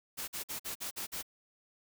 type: noise bursts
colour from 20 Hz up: white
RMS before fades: -39 dBFS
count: 7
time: 0.17-1.228 s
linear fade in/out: 20 ms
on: 110 ms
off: 48 ms
effects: none